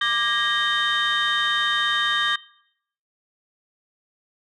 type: tone cluster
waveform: sine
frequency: 1180 / 1629 / 1872 / 3112 / 3678 Hz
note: D6 / G#6 / A#6 / G7 / A#7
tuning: +8 / -34 / +7 / -13 / -24 cents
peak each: -25 dBFS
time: 0.01-2.36 s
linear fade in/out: 5 ms
effects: noise-tail reverb RT60 0.7 s tail -21 dB re dry + tanh soft clip ceiling -13 dBFS